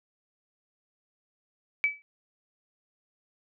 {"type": "tone with exponential decay", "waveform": "sine", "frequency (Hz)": 2297, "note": "D7", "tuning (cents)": -39, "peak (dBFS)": -18, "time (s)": [1.84, 2.02], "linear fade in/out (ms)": 0, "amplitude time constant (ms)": 37, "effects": []}